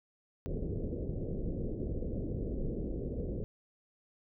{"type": "low-pass noise", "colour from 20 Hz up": "pink", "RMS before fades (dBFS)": -36, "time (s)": [0.46, 3.44], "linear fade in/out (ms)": 0, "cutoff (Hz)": 530, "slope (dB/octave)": 48, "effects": []}